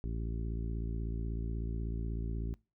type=harmonic tone; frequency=56.3 Hz; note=A1; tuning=40 cents sharp; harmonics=1 / 2 / 3 / 4 / 5 / 6 / 7; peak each=-35 / -41 / -45 / -47 / -49 / -51 / -52 dBFS; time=0.04-2.54 s; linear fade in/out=0 ms; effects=noise-tail reverb RT60 0.3 s tail -24 dB re dry